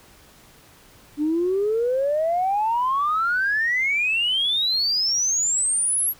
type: exponential sweep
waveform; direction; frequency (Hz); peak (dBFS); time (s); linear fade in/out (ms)
sine; up; 290.2 to 11790; -18; 1.17-6.14; 50
effects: tanh soft clip ceiling -14 dBFS + pink hiss -51 dBFS RMS until 6.19 s